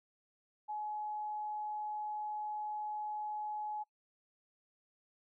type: tone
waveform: sine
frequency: 846 Hz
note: G#5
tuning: 32 cents sharp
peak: -37 dBFS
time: 0.68-3.84 s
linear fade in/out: 20 ms
effects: noise-tail reverb RT60 0.1 s tail -22 dB re dry